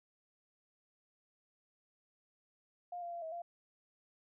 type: tone with pitch steps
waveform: sine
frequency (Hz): 707 / 691 / 687 / 643 / 690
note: F5 / F5 / F5 / E5 / F5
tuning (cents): +21 / -19 / -29 / -43 / -21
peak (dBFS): -40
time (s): 2.92-3.42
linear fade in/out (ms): 5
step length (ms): 100
effects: none